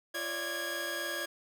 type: tone cluster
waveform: sawtooth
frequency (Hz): 342.8 / 557 / 596 / 1647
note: F4 / C#5 / D5 / G#6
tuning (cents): -32 / +8 / +25 / -15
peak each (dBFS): -39 / -39 / -38 / -32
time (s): 0.14-1.26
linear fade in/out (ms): 10
effects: none